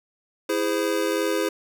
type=chord; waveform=square; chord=E augmented; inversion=none; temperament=just; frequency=329.6 / 412 / 515 Hz; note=E4 / G#4 / B#4; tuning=0 / -14 / -28 cents; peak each=-27 dBFS; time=0.49-1.49 s; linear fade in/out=5 ms; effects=none